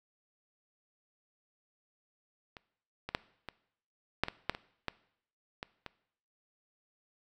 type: clicks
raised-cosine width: 0.3 ms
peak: -30 / -22 / -13 / -24 / -10 / -19 / -12 / -25 / -17 / -22 / -25 dBFS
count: 11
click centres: 2.568 / 3.09 / 3.149 / 3.487 / 4.236 / 4.284 / 4.496 / 4.549 / 4.883 / 5.629 / 5.863 s
effects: noise-tail reverb RT60 0.7 s tail -20 dB re dry